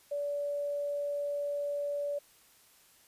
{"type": "tone", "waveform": "sine", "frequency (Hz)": 576, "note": "D5", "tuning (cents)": -34, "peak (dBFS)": -31, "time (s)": [0.11, 2.19], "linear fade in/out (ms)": 10, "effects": ["white hiss -62 dBFS RMS until 3.07 s", "resampled to 32000 Hz"]}